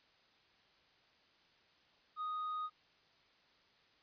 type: tone with tanh clipping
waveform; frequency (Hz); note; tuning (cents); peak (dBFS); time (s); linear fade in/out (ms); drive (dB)
sine; 1244.5; D#6; 0; -38; 2.16-2.7; 50; 2
effects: white hiss -69 dBFS RMS until 4.02 s + resampled to 11025 Hz